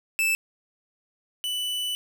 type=tone pair in turn; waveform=45% pulse; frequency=2637 / 2980 Hz; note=E7 / F#7; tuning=0 / +12 cents; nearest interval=major second; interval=212 cents; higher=second; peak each=-21 / -26 dBFS; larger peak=first; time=0.19-0.35 / 1.44-1.95 s; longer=second; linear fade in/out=0 ms; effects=none